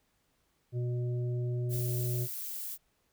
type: harmonic tone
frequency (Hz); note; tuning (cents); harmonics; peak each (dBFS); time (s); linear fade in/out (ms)
122.3; B2; -16; 1 / 3 / 5; -30 / -40 / -49; 0.72-2.28; 50
type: noise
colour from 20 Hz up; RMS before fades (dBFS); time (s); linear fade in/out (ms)
violet; -39; 1.69-2.78; 50
effects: pink hiss -74 dBFS RMS until 3.12 s